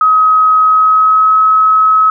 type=tone with pitch glide; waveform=sine; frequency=1269 to 1283 Hz; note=D#6 to E6; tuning=+34 to -47 cents; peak=-5 dBFS; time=0.01-2.1 s; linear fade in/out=2 ms; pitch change=+19 cents; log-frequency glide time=0.6-1.39 s; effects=none

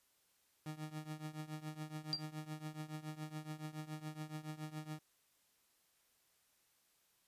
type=tone with tremolo; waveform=30% pulse; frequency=154.1 Hz; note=D#3; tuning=16 cents flat; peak=-38 dBFS; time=0.66-4.99 s; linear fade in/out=2 ms; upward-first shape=triangle; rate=7.1 Hz; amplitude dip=90%
type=tone with exponential decay; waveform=sine; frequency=4729 Hz; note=D8; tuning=11 cents sharp; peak=-30 dBFS; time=2.13-2.25 s; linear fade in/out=0 ms; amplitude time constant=24 ms
effects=white hiss -75 dBFS RMS until 7.27 s + resampled to 32000 Hz

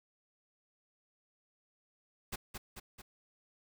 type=noise with echo; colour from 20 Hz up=pink; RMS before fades=-39 dBFS; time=2.32-2.36 s; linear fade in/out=10 ms; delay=220 ms; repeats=3; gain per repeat=-4 dB; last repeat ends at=3.02 s; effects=none

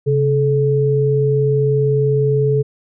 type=tone pair together; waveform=sine; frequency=135.9 / 431.5 Hz; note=C#3 / A4; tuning=-34 / -34 cents; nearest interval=octave + minor sixth; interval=2000 cents; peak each=-15 dBFS; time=0.06-2.63 s; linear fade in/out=20 ms; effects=none

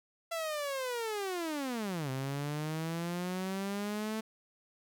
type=linear two-way sweep; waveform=sawtooth; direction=down then up; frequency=675 to 130 to 221.2 Hz; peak=-30 dBFS; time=0.31-4.21 s; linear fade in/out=10 ms; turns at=2.1 s; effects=none

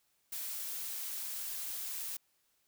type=noise; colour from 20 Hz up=blue; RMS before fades=-40 dBFS; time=0.32-2.17 s; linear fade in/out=5 ms; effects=white hiss -75 dBFS RMS until 2.67 s

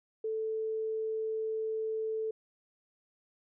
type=tone; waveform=sine; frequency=440 Hz; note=A4; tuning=in tune; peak=-31 dBFS; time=0.24-2.31 s; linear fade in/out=5 ms; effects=none

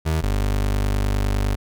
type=tone pair in turn; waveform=30% pulse; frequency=79.1 / 49.83 Hz; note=D#2 / G1; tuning=+29 / +29 cents; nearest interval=minor sixth; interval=800 cents; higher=first; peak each=-16 dBFS; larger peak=neither; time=0.05-0.22 / 0.22-1.56 s; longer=second; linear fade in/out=20 ms; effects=none

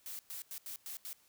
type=noise bursts at uneven times; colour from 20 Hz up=blue; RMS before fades=-44 dBFS; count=6; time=0.06-0.19 / 0.3-0.42 / 0.51-0.58 / 0.66-0.76 / 0.86-0.97 / 1.05-1.13 s; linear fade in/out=0 ms; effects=white hiss -68 dBFS RMS until 1.28 s

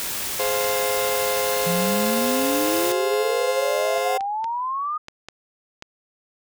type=noise; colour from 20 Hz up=white; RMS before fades=-28 dBFS; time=0-2.92 s; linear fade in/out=0 ms
type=chord; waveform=35% pulse; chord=F minor; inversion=first; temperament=just; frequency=419.1 / 523.8 / 698.5 Hz; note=Ab4 / C5 / F5; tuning=+16 / +2 / 0 cents; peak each=-26 / -22 / -28 dBFS; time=0.39-4.18 s; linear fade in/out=10 ms
type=exponential sweep; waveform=sine; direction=up; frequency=169.1 to 1244.5 Hz; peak=-23 dBFS; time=1.66-4.98 s; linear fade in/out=10 ms
type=clicks; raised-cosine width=0.2 ms; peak=-19 dBFS; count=7; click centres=3.137 / 3.98 / 4.208 / 4.443 / 5.084 / 5.286 / 5.824 s
effects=none

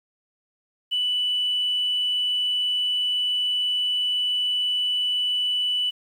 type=tone; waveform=sine; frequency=2973 Hz; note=F#7; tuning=8 cents sharp; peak=-20 dBFS; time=0.91-5.91 s; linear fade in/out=20 ms; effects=tanh soft clip ceiling -16 dBFS + 9-bit

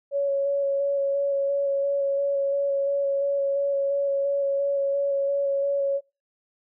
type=tone with vibrato; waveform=sine; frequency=558 Hz; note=C#5; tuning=11 cents sharp; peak=-21 dBFS; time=0.11-6.01 s; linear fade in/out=50 ms; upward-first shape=square; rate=2.9 Hz; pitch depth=11 cents each way; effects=noise-tail reverb RT60 0.3 s tail -24 dB re dry

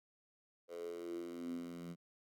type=tone with high-pass filter sweep; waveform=10% pulse; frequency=86 Hz; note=F2; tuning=26 cents flat; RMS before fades=-45 dBFS; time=0.68-1.96 s; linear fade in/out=50 ms; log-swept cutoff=490 to 180 Hz; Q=8.5; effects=none

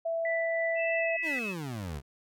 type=tone; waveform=sine; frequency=662 Hz; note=E5; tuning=7 cents sharp; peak=-28 dBFS; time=0.05-1.17 s; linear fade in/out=10 ms
type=tone with tremolo; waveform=sine; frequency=1979 Hz; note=B6; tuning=3 cents sharp; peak=-30 dBFS; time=0.25-1.39 s; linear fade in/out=2 ms; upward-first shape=triangle; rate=3.1 Hz; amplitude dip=35%
type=tone with pitch glide; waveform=sine; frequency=2637 to 2584 Hz; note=E7 to E7; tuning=0 to -35 cents; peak=-33 dBFS; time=0.75-1.55 s; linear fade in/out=50 ms; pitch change=-35 cents; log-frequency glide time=0.97-1.12 s
type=exponential sweep; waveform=25% pulse; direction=down; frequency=349.2 to 65.3 Hz; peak=-31 dBFS; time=1.22-2.02 s; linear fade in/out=50 ms
effects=none

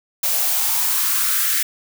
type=noise with high-pass filter sweep; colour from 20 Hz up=blue; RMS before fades=-19 dBFS; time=0.23-1.63 s; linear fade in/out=5 ms; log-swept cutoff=590 to 1700 Hz; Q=3.4; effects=none

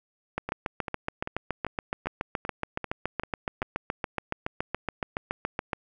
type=two click trains; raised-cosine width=0.5 ms; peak=-17 / -13 dBFS; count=9 / 39; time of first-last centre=0.49-3.627 / 0.38-5.732 s; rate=2.55 / 7.1 Hz; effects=none

